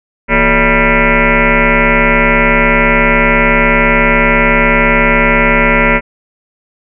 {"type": "tone with frequency modulation", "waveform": "sine", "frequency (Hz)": 975, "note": "B5", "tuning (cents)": -23, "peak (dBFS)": -6, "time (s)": [0.28, 6.01], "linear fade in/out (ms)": 50, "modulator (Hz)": 202, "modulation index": 6.9, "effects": []}